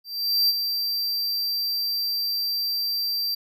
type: tone with ADSR envelope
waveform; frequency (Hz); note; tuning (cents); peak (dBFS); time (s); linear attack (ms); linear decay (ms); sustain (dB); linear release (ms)
square; 4699; D8; 0; -17; 0.04-3.35; 450; 32; -7; 8
effects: none